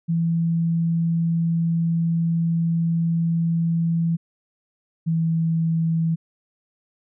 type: tone pair in turn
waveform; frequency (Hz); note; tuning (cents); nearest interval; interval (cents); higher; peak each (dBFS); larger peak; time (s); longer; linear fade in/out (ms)
sine; 166.5 / 163.64; E3 / E3; +18 / -12; unison; 30; first; -18; neither; 0.08-4.17 / 5.06-6.16; first; 20
effects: none

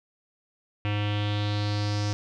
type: tone with low-pass filter sweep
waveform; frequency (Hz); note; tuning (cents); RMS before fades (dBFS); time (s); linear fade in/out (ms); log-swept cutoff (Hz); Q
square; 103.83; G#2; 0; -27; 0.85-2.13; 0; 2700 to 5600; 3.9
effects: none

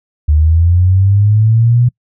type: linear sweep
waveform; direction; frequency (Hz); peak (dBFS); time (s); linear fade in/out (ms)
sine; up; 73.42 to 123.47; -6; 0.28-1.89; 10
effects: noise-tail reverb RT60 0.1 s tail -26 dB re dry

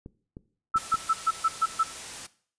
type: clicks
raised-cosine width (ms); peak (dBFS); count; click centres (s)
3; -28; 4; 0.061 / 0.369 / 0.759 / 0.942
type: tone bursts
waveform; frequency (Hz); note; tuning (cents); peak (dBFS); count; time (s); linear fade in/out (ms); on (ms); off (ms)
sine; 1318.5; E6; 0; -19; 7; 0.74-1.835; 10; 45; 130
type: noise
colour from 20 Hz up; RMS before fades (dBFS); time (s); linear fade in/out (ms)
white; -39; 0.76-2.27; 10
effects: noise-tail reverb RT60 0.5 s tail -18 dB re dry + resampled to 22050 Hz

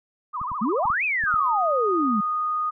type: tone with vibrato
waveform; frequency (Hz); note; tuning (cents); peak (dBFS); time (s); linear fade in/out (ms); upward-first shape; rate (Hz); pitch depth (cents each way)
sine; 1105; C#6; -6; -26; 0.33-0.94; 20; sine; 14; 220
type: clicks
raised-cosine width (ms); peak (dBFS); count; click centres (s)
5; -27; 6; 0.415 / 0.517 / 0.855 / 0.902 / 1.238 / 1.341
type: exponential two-way sweep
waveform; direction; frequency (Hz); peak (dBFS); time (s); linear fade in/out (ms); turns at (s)
sine; up then down; 196 to 2626 to 196; -21; 0.61-2.21; 10; 1.04
type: tone with pitch glide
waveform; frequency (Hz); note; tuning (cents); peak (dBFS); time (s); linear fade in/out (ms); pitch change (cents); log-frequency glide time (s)
sine; 1244.5 to 1235.9; D#6 to D#6; 0 to -12; -22; 1.26-2.71; 20; -12; 1.41-2.26
effects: none

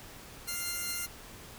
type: tone pair together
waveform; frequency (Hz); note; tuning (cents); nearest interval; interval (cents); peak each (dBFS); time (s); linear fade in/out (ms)
5% pulse; 1396.9 / 2093; F6 / C7; 0 / 0; perfect fifth; 700; -25 / -26; 0.47-1.07; 20
effects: pink hiss -49 dBFS RMS until 1.58 s

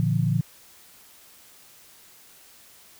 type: chord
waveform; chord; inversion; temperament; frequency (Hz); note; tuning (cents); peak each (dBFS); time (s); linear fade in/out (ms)
sine; Bb major; none; equal with one note detuned; 116.54 / 146.83 / 171.91; Bb2 / D3 / F3; 0 / 0 / -27; -24 / -24 / -25; 0-0.41; 0
effects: white hiss -52 dBFS RMS until 2.99 s

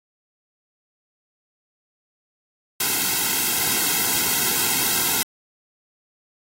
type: noise with comb filter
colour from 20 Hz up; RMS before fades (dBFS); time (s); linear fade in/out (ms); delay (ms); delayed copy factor
white; -21; 2.8-5.23; 5; 1.7; -0.9
effects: AAC 48 kbps

